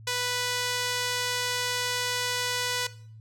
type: tone with band-pass filter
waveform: sawtooth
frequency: 493.7 Hz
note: B4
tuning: 1 cent flat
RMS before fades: -29 dBFS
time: 0.07-2.87 s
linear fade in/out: 5 ms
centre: 4900 Hz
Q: 0.66
effects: noise-tail reverb RT60 0.5 s tail -17 dB re dry + added 110 Hz sine -44 dBFS peak until 3.2 s